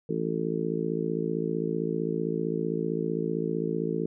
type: harmonic tone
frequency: 55.5 Hz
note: A1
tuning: 16 cents sharp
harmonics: 3 / 4 / 5 / 6 / 7 / 8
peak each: -32 / -35 / -35 / -34 / -34 / -32 dBFS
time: 0.09-4.06 s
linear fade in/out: 5 ms
effects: none